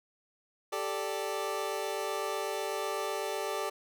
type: chord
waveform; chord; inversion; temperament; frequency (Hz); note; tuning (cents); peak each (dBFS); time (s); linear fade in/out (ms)
25% pulse; G suspended second; none; equal; 392 / 440 / 587.3; G4 / A4 / D5; 0 / 0 / 0; -33; 0.72-3.7; 10
effects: none